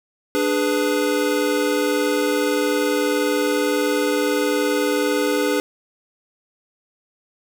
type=chord; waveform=square; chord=G# diminished; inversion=second; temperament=equal with one note detuned; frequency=293.7 / 415.3 / 495.3 Hz; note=D4 / G#4 / B4; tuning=0 / 0 / +5 cents; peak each=-23 dBFS; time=0.35-5.6 s; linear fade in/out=0 ms; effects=9-bit